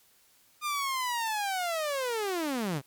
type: linear sweep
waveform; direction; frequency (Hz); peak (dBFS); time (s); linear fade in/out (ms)
sawtooth; down; 1219 to 123.47; -25; 0.61-2.82; 50
effects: white hiss -63 dBFS RMS until 2.86 s + MP3 96 kbps